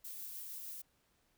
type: noise with tremolo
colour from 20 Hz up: violet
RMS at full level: -45 dBFS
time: 0.04-0.82 s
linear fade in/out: 10 ms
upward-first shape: triangle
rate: 6.5 Hz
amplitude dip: 25%
effects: pink hiss -75 dBFS RMS until 1.37 s